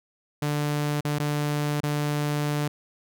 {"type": "tone with dropouts", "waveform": "sawtooth", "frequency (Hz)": 147.5, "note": "D3", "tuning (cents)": 8, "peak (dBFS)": -20, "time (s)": [0.42, 2.68], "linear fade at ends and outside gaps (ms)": 5, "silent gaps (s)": [[1.008, 1.048], [1.186, 1.197], [1.805, 1.833]], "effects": []}